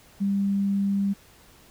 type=tone; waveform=sine; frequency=198.5 Hz; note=G3; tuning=22 cents sharp; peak=-21 dBFS; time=0.2-1.14 s; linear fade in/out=20 ms; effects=pink hiss -54 dBFS RMS until 1.7 s